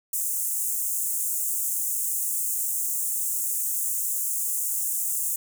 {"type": "high-pass noise", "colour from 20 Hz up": "pink", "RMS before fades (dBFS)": -27, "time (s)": [0.13, 5.36], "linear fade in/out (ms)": 5, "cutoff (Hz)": 7100, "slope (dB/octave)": 48, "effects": []}